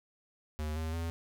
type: tone with pitch steps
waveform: square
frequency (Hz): 76.6 / 80 / 83.1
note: D#2 / D#2 / E2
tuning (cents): -27 / +49 / +15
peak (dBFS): -34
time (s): 0.59-1.1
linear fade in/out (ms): 0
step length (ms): 170
effects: none